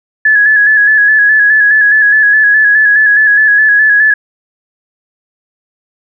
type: tone with vibrato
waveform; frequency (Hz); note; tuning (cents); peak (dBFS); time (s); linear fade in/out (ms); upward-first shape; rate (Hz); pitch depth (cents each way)
sine; 1700; G#6; +40; -4; 0.25-4.14; 5; square; 4.8; 34
effects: none